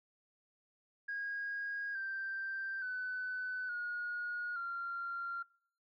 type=tone with pitch steps; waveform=sine; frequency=1637 / 1569.4 / 1504.6 / 1442.5 / 1382.9 Hz; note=G#6 / G6 / F#6 / F#6 / F6; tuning=-25 / +2 / +29 / -44 / -17 cents; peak=-36 dBFS; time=1.08-5.43 s; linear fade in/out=10 ms; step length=870 ms; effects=noise-tail reverb RT60 0.5 s tail -23 dB re dry + tanh soft clip ceiling -32 dBFS